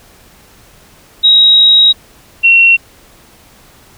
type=tone pair in turn; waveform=sine; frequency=3812 / 2727 Hz; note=A#7 / F7; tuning=+38 / -42 cents; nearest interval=tritone; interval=580 cents; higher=first; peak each=-3 dBFS; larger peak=neither; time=1.23-1.93 / 2.43-2.77 s; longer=first; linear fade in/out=20 ms; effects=pink hiss -43 dBFS RMS until 3.97 s